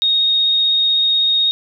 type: tone with vibrato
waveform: sine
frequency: 3729 Hz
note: A#7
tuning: in tune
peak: -12 dBFS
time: 0.02-1.51 s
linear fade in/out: 0 ms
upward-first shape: triangle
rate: 16 Hz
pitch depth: 11 cents each way
effects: none